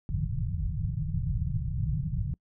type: low-pass noise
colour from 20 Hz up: white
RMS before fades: -30 dBFS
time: 0.09-2.34 s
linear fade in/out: 2 ms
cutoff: 170 Hz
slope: 96 dB/octave
effects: noise-tail reverb RT60 0.1 s tail -25 dB re dry